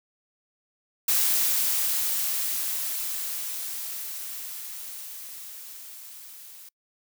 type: noise with level ramp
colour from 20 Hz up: blue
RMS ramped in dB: -22 to -46 dBFS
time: 1.08-6.69 s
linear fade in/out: 5 ms
effects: noise-tail reverb RT60 0.1 s tail -26 dB re dry